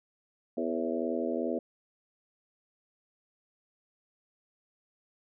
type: harmonic tone with a mistuned harmonic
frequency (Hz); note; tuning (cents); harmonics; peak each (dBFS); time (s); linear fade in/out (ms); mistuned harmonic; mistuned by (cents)
82.41; E2; 0; 3 / 4 / 5 / 6 / 7 / 8; -34 / -35 / -36 / -37 / -37 / -38; 0.57-1.59; 5; 7; -35
effects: none